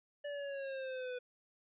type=linear sweep; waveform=square; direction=down; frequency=583 to 493.4 Hz; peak=-40 dBFS; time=0.24-1.19 s; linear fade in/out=10 ms; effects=resampled to 8000 Hz